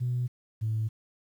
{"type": "tone pair in turn", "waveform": "sine", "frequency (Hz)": [123.47, 109.97], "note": ["B2", "A2"], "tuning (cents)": [0, 0], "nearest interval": "major second", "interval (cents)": 200, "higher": "first", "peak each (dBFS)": [-25, -25], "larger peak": "neither", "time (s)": [[0, 0.28], [0.61, 0.89]], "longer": "neither", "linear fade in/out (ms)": 20, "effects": ["tanh soft clip ceiling -22 dBFS", "10-bit"]}